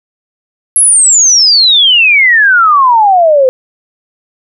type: exponential sweep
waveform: sine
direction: down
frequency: 11175 to 503 Hz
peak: -3 dBFS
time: 0.76-3.49 s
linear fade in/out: 0 ms
effects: none